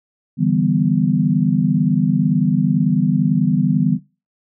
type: chord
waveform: sine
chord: E minor seventh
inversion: third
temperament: equal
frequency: 146.83 / 164.81 / 196 / 246.9 Hz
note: D3 / E3 / G3 / B3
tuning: 0 / 0 / 0 / 0 cents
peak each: -19 dBFS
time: 0.37-3.99 s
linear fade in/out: 50 ms
effects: noise-tail reverb RT60 0.3 s tail -19 dB re dry